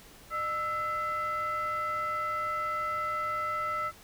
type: tone with frequency modulation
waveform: sine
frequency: 1318.5 Hz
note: E6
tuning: in tune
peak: -28 dBFS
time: 0.3-3.92 s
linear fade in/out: 50 ms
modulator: 712 Hz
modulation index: 0.61
effects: tanh soft clip ceiling -25 dBFS + pink hiss -53 dBFS RMS until 4.03 s